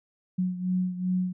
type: beating tone pair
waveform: sine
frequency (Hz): 182.3 / 184.9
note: F#3 / F#3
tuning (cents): -25 / -1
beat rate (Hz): 2.6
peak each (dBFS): -26 / -31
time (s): 0.38-1.33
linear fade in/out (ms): 10
effects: none